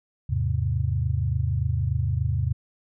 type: chord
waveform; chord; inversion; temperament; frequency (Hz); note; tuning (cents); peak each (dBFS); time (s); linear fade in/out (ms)
sine; E augmented; none; equal with one note detuned; 80.48 / 103.83 / 130.81; E2 / G#2 / B#2; -41 / 0 / 0; -26; 0.29-2.53; 10
effects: none